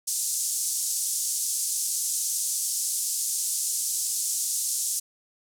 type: band-pass noise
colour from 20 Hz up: pink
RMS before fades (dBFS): -28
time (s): 0.07-5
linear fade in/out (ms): 10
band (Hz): 6200 to 11000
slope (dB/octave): 24
effects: none